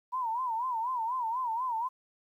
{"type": "tone with vibrato", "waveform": "sine", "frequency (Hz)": 960, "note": "B5", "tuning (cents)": -49, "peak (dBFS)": -29, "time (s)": [0.12, 1.89], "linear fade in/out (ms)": 20, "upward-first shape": "sine", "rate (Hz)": 4.1, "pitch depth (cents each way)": 140, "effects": ["11-bit"]}